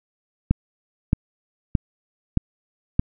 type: click train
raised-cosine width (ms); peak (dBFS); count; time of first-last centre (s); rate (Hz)
5; -4; 5; 0.51-2.994; 1.61
effects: none